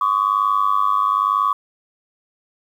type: tone with amplitude modulation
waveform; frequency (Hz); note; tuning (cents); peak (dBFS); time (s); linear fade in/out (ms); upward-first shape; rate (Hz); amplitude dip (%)
sine; 1133; C#6; +37; -10; 0.01-1.53; 5; sine; 101; 95
effects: tanh soft clip ceiling -7 dBFS + 8-bit